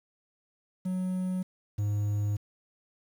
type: tone pair in turn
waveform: triangle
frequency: 184.5 / 103.55 Hz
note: F#3 / G#2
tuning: -5 / -5 cents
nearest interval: minor seventh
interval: 1000 cents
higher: first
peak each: -26 / -24 dBFS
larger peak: second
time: 0.85-1.43 / 1.78-2.37 s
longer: second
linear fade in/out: 10 ms
effects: 9-bit